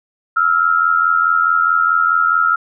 sine tone pair together, 1312.2 / 1396.9 Hz, E6 / F6, -8 / 0 cents, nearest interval minor second, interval 108 cents, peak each -14 dBFS, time 0.36-2.56 s, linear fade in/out 10 ms, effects none

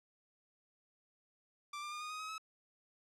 sawtooth tone with pitch steps, 1174.7 / 1193.2 / 1211.9 / 1231 / 1250.3 / 1270 / 1289.9 Hz, D6 / D6 / D#6 / D#6 / D#6 / D#6 / E6, 0 / +27 / -46 / -19 / +8 / +35 / -38 cents, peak -38 dBFS, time 1.73-2.381 s, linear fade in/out 5 ms, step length 93 ms, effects low-pass 8000 Hz 12 dB/octave

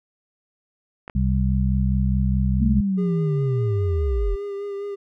clicks, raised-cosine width 0.5 ms, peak -22 dBFS, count 2, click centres 1.079 / 1.098 s
harmonic tone, 64.8 Hz, C2, 16 cents flat, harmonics 1 / 2 / 3, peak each -20 / -23 / -23 dBFS, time 1.15-2.81 s, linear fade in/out 5 ms
sine linear sweep, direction down, 225.7 to 38.45 Hz, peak -19 dBFS, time 2.6-4.36 s, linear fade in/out 20 ms
triangle tone with vibrato, 402.4 Hz, G4, 45 cents sharp, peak -25 dBFS, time 2.97-4.96 s, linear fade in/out 20 ms, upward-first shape sine, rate 4.9 Hz, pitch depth 24 cents each way
effects none

